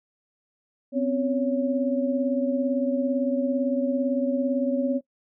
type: tone cluster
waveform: sine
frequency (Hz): 254.6 / 272.4 / 559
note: C4 / C#4 / C#5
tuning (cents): -47 / -30 / +14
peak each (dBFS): -24 / -29 / -26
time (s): 0.92-5.01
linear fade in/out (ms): 50
effects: noise-tail reverb RT60 0.1 s tail -18 dB re dry